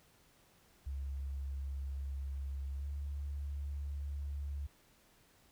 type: tone with pitch glide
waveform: sine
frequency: 68.5 to 71.16 Hz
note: C#2 to C#2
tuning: -20 to +46 cents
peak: -37 dBFS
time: 0.86-4.67 s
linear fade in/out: 10 ms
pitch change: +66 cents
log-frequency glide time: 2.76-2.87 s
effects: pink hiss -67 dBFS RMS until 5.51 s